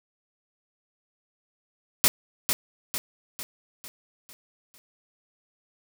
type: noise with echo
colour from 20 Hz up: white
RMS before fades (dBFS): -18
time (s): 2.04-2.08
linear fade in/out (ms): 0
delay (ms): 450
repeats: 6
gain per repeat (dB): -6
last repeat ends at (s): 4.78
effects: none